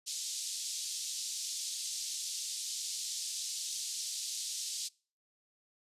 white band-pass noise, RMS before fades -39 dBFS, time 0.06-4.89 s, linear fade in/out 20 ms, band 3800 to 8100 Hz, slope 24 dB/octave, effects noise-tail reverb RT60 0.4 s tail -25 dB re dry + resampled to 32000 Hz

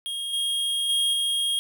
square tone with level steps, 3255 Hz, G#7, 36 cents flat, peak -29 / -24 / -21 / -23 dBFS, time 0.06-1.59 s, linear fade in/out 0 ms, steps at 0.33 / 0.89 / 1.13 s, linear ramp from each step 5 ms, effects none

